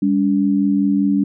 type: tone pair together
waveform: sine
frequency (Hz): 200.2 / 285.3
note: G3 / C#4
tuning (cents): +37 / +50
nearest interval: tritone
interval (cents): 613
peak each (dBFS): -16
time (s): 0.02-1.24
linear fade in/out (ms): 5
effects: none